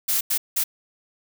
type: noise bursts at uneven times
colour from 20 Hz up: blue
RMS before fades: -22 dBFS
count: 3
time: 0.08-0.21 / 0.3-0.38 / 0.56-0.64 s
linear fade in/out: 10 ms
effects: none